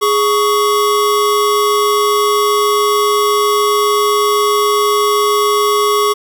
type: tone pair together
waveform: square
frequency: 415.3 / 1118.4 Hz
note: G#4 / C#6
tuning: 0 / +15 cents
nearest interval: octave + perfect fourth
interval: 1715 cents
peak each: -14 dBFS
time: 0.01-6.14 s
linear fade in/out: 20 ms
effects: none